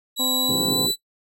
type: tone with pitch glide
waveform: sawtooth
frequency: 3909 to 3968 Hz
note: B7 to B7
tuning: -19 to +7 cents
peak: -18 dBFS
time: 0.16-0.96 s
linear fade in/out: 50 ms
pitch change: +26 cents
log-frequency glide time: 0.31-0.78 s
type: harmonic tone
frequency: 256 Hz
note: C4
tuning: 38 cents flat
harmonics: 1 / 2 / 3 / 4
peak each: -28 / -34 / -36 / -37 dBFS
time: 0.19-0.87 s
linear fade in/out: 10 ms
type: band-pass noise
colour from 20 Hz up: white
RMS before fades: -28 dBFS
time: 0.48-0.92 s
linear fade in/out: 20 ms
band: 110 to 440 Hz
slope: 48 dB/octave
effects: noise-tail reverb RT60 0.1 s tail -17 dB re dry